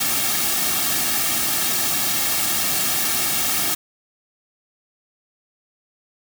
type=noise with comb filter; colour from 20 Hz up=white; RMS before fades=-21 dBFS; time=0-3.75 s; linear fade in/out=10 ms; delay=2 ms; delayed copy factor=-0.65; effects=none